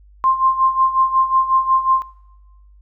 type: tone with tremolo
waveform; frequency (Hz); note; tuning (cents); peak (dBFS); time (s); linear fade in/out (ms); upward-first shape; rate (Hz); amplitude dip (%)
sine; 1053; C6; +11; -10; 0.24-2.02; 0; sine; 5.5; 80
effects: noise-tail reverb RT60 1.0 s tail -19 dB re dry + added 50 Hz sine -44 dBFS peak until 2.81 s